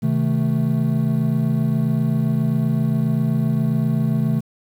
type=chord; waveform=triangle; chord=A diminished; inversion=first; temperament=equal with one note detuned; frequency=130.81 / 158.37 / 220 Hz; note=C3 / Eb3 / A3; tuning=0 / +31 / 0 cents; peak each=-19 dBFS; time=0.02-4.41 s; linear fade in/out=20 ms; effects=8-bit